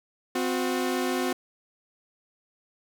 sawtooth tone pair together, 257.5 / 362.4 Hz, C4 / F#4, -28 / -36 cents, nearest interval tritone, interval 592 cents, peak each -24 dBFS, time 0.35-1.33 s, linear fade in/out 5 ms, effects none

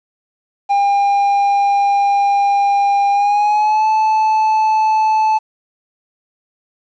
triangle tone with pitch glide, 803 to 870.6 Hz, G5 to A5, +41 to -19 cents, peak -9 dBFS, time 0.69-5.39 s, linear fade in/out 20 ms, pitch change +140 cents, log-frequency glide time 3.11-3.87 s, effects resampled to 16000 Hz + 8-bit

